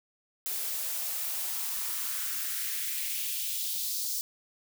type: noise with high-pass filter sweep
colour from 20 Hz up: blue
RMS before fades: -33 dBFS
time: 0.46-4.21 s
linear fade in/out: 0 ms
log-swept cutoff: 370 to 5100 Hz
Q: 2
effects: none